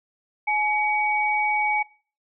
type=tone pair together; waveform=sine; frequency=846 / 2259 Hz; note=G#5 / C#7; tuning=+32 / +32 cents; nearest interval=octave + perfect fourth; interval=1700 cents; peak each=-23 dBFS; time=0.47-1.83 s; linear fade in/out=10 ms; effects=noise-tail reverb RT60 0.4 s tail -21 dB re dry